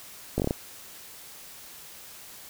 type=slowing click train; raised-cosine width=2 ms; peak=-12 dBFS; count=6; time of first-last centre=0.38-0.509 s; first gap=18 ms; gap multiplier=1.18; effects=white hiss -46 dBFS RMS until 2.49 s